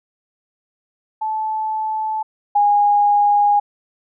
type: tone pair in turn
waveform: sine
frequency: 870 / 821.7 Hz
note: A5 / G#5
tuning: -20 / -19 cents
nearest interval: minor second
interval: 99 cents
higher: first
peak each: -19 / -11 dBFS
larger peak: second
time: 1.21-2.23 / 2.55-3.6 s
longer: second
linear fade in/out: 10 ms
effects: none